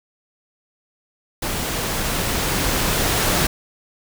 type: noise with level ramp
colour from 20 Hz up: pink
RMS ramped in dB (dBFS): -25 to -18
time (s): 1.42-3.47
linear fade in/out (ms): 5
effects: none